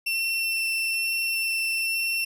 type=tone with vibrato; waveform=35% pulse; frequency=2697 Hz; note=E7; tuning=39 cents sharp; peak=-22 dBFS; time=0.06-2.25 s; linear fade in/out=10 ms; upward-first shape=sine; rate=1.1 Hz; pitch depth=9 cents each way; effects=none